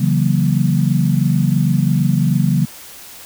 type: chord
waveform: sine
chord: F# dominant seventh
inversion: second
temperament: equal with one note detuned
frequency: 138.59 / 164.81 / 187.69 / 233.1 Hz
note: C#3 / E3 / F#3 / A#3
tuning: 0 / 0 / +25 / 0 cents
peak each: -16 / -17 / -18 / -21 dBFS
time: 0-2.66 s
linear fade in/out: 10 ms
effects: white hiss -37 dBFS RMS until 3.25 s